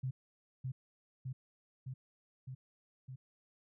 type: tone with echo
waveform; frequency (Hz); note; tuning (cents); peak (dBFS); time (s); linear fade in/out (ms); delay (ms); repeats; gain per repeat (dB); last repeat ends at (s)
sine; 130; C3; -11; -34; 0.03-0.11; 10; 610; 5; -2; 3.16
effects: none